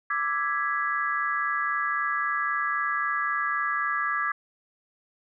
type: chord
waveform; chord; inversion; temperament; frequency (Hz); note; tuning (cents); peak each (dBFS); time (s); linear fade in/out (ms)
sine; E dominant seventh; third; equal; 1174.7 / 1318.5 / 1661.2 / 1975.5; D6 / E6 / G#6 / B6; 0 / 0 / 0 / 0; -28 / -33 / -28 / -34; 0.1-4.32; 5
effects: none